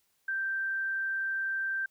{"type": "tone", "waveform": "sine", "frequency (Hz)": 1568, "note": "G6", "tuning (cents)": 0, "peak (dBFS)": -29, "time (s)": [0.28, 1.86], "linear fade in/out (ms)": 5, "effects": ["white hiss -73 dBFS RMS until 1.9 s"]}